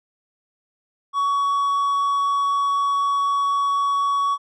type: tone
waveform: triangle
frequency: 1124 Hz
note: C#6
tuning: 24 cents sharp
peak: -16 dBFS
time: 1.13-4.38 s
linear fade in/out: 50 ms
effects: resampled to 22050 Hz